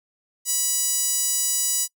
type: tone with high-pass filter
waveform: sawtooth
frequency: 980 Hz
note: B5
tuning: 14 cents flat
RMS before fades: -23 dBFS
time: 0.45-1.88 s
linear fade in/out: 50 ms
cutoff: 7400 Hz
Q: 2.2
effects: noise-tail reverb RT60 0.1 s tail -24 dB re dry